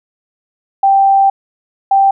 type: tone pair in turn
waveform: sine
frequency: 784 / 784 Hz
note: G5 / G5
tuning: 0 / 0 cents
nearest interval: unison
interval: 0 cents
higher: neither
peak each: -6 / -6 dBFS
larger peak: neither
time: 0.83-1.3 / 1.91-2.11 s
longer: first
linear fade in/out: 5 ms
effects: none